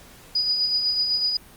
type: tone with tremolo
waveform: sine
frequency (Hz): 4936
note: D#8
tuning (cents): -15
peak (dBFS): -18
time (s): 0.35-1.37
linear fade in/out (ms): 5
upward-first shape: sine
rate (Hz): 8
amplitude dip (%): 40
effects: pink hiss -48 dBFS RMS until 1.56 s + Opus 48 kbps